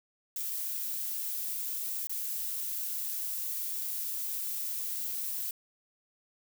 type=noise with dropouts; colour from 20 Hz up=violet; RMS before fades=-35 dBFS; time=0.36-5.51 s; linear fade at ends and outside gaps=2 ms; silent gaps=2.071-2.095 s; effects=none

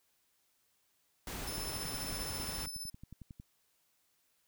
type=noise; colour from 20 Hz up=pink; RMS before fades=-42 dBFS; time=1.27-2.66 s; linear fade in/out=2 ms
type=tone with tremolo; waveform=20% pulse; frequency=5274 Hz; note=E8; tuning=in tune; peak=-33 dBFS; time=1.47-2.9 s; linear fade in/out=5 ms; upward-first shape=triangle; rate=15 Hz; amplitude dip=55%
type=click train; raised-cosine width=5 ms; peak=-36 dBFS; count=22; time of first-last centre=1.49-3.399 s; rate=11 Hz
effects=white hiss -75 dBFS RMS until 4.47 s

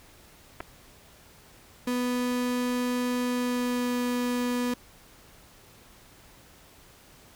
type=clicks; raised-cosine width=0.5 ms; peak=-21 dBFS; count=2; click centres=0.604 / 0.607 s
type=tone with pitch glide; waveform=35% pulse; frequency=247.2 to 245.4 Hz; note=B3 to B3; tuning=+2 to -11 cents; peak=-24 dBFS; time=1.87-4.74 s; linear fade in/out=5 ms; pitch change=-13 cents; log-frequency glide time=3.22-3.98 s
effects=pink hiss -54 dBFS RMS until 7.35 s

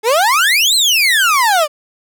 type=exponential two-way sweep; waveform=30% pulse; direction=up then down; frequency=415.3 to 4229 to 570 Hz; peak=-7 dBFS; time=0.03-1.68 s; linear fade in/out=50 ms; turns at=0.75 s; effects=none

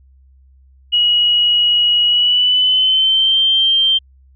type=tone with pitch glide; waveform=sine; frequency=2906 to 3151 Hz; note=F#7 to G7; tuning=-32 to +8 cents; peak=-10 dBFS; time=0.92-3.99 s; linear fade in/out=20 ms; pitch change=+140 cents; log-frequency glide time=2.06-3.39 s; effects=added 66 Hz sine -45 dBFS peak until 4.35 s

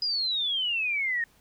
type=exponential sweep; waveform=sine; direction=down; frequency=5000 to 1823 Hz; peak=-25 dBFS; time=0.02-1.24 s; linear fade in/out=2 ms; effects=pink hiss -62 dBFS RMS until 1.4 s

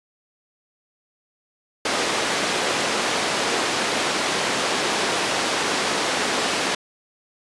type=band-pass noise; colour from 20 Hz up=pink; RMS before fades=-23 dBFS; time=1.85-6.75 s; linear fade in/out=5 ms; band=330 to 6500 Hz; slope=12 dB/octave; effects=resampled to 24000 Hz

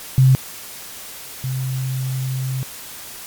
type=tone pair in turn; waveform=sine; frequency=131.3 / 130.84 Hz; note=C3 / C3; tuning=+6 / 0 cents; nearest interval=unison; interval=6 cents; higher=first; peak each=-8 / -20 dBFS; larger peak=first; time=0.18-0.35 / 1.44-2.63 s; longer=second; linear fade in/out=0 ms; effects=white hiss -35 dBFS RMS until 3.26 s + MP3 96 kbps

